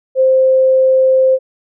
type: tone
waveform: sine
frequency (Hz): 523.3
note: C5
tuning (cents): 0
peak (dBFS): -7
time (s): 0.15-1.39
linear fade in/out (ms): 50
effects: none